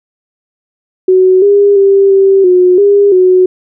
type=tone with pitch steps; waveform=sine; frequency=372.5 / 404.4 / 393.7 / 388.9 / 362.7 / 404.1 / 368.3 Hz; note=F#4 / G#4 / G4 / G4 / F#4 / G#4 / F#4; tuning=+12 / -46 / +8 / -14 / -34 / -47 / -8 cents; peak=-3 dBFS; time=1.08-3.46 s; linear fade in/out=5 ms; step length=340 ms; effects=none